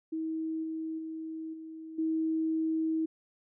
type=tone with level steps; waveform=sine; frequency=320 Hz; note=D#4; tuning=49 cents sharp; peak=-31 / -33 / -36 / -41 / -27 dBFS; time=0.12-3.06 s; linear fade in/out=10 ms; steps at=0.63 / 0.98 / 1.53 / 1.98 s; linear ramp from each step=10 ms; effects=none